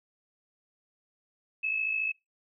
sine tone pair together, 2546 / 2600 Hz, D#7 / E7, +39 / -24 cents, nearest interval unison, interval 37 cents, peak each -35 / -28 dBFS, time 1.63-2.12 s, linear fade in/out 10 ms, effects noise-tail reverb RT60 0.2 s tail -23 dB re dry

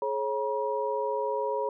sine tone cluster, 423.5 / 544 / 958 Hz, G#4 / C#5 / A#5, +34 / -33 / +47 cents, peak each -31 dBFS, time 0.02-1.69 s, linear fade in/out 2 ms, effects none

